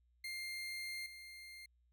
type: tone with level steps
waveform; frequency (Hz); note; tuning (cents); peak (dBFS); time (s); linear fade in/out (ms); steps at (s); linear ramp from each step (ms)
30% pulse; 2111; C7; +15; -39 / -48; 0.24-1.66; 5; 1.06; 2
effects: added 60 Hz sine -70 dBFS peak until 1.92 s